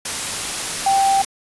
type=tone in noise; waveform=sine; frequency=784 Hz; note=G5; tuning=in tune; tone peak=-13 dBFS; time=0.86-1.22 s; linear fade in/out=5 ms; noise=white; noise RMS=-24 dBFS; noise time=0.05-1.25 s; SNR=+8 dB; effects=resampled to 24000 Hz